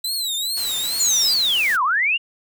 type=tone with vibrato; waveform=sawtooth; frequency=3951 Hz; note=B7; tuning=in tune; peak=-19 dBFS; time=0.04-1.34 s; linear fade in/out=5 ms; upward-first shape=triangle; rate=2.4 Hz; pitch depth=180 cents each way
type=noise; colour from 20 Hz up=white; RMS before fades=-32 dBFS; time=0.56-1.77 s; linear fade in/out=20 ms
type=linear two-way sweep; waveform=sine; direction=down then up; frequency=7210 to 966 to 2897 Hz; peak=-16 dBFS; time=0.99-2.18 s; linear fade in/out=20 ms; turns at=1.83 s
effects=none